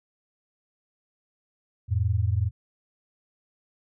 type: tone pair together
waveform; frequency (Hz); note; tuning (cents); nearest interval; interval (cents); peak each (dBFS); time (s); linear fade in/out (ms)
sine; 87.31 / 109.24; F2 / A2; 0 / -12; major third; 388; -24 / -24; 1.88-2.51; 50
effects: none